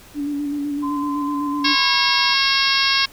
sine tone with vibrato, 288.6 Hz, D4, 30 cents flat, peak -21 dBFS, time 0.14-1.76 s, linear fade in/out 50 ms, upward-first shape square, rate 7.9 Hz, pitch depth 25 cents each way
sine tone with pitch glide, 1031 to 984.4 Hz, C6 to B5, -26 to -6 cents, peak -25 dBFS, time 0.82-2.35 s, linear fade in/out 20 ms, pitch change -80 cents, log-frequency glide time 1.73-1.93 s
harmonic tone, 545 Hz, C#5, 29 cents flat, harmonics 2 / 3 / 4 / 5 / 6 / 7 / 8 / 9 / 10, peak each -24 / -24 / -24 / -24 / -24 / -24 / -24 / -24 / -24 dBFS, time 1.64-3.06 s, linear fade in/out 10 ms
effects pink hiss -45 dBFS RMS until 3.12 s

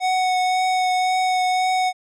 square tone with vibrato, 740 Hz, F#5, in tune, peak -18 dBFS, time 0-1.93 s, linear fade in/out 50 ms, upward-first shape triangle, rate 1.9 Hz, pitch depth 13 cents each way, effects low-pass 7000 Hz 12 dB/octave

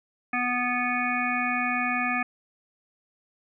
harmonic tone, 246.4 Hz, B3, 4 cents flat, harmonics 1 / 3 / 5 / 7 / 9 / 10, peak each -31 / -31 / -31 / -31 / -31 / -31 dBFS, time 0.33-2.23 s, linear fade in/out 5 ms, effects none

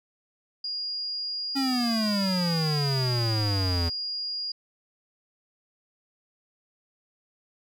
sine tone, 4846 Hz, D#8, 47 cents flat, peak -29 dBFS, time 0.64-4.52 s, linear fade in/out 5 ms
square exponential sweep, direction down, 277.2 to 82.41 Hz, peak -25 dBFS, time 1.55-3.9 s, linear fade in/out 20 ms
effects none

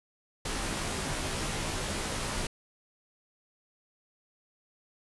pink noise with comb filter, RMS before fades -33 dBFS, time 0.45-2.47 s, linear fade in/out 5 ms, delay 17 ms, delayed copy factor -0.85, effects resampled to 24000 Hz

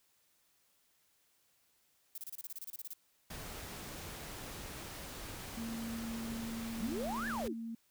violet noise bursts, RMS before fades -44 dBFS, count 14, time 2.15-2.934 s, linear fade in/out 2 ms, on 30 ms, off 28 ms
pink noise, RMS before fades -46 dBFS, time 3.3-7.48 s, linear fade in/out 5 ms
sine tone, 228.3 Hz, A#3, 36 cents flat, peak -39 dBFS, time 5.57-7.75 s, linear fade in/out 5 ms
sine exponential two-way sweep, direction up then down, 180.7 to 1800 to 264.7 Hz, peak -37 dBFS, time 6.8-7.54 s, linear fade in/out 20 ms, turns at 7.28 s
effects white hiss -73 dBFS RMS until 7.9 s

